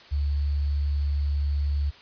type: tone with sample-and-hold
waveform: sine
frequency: 71.9 Hz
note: D2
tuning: 36 cents flat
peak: -22 dBFS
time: 0.11-1.91 s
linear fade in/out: 20 ms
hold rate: 4410 Hz
effects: white hiss -49 dBFS RMS until 2.01 s + resampled to 11025 Hz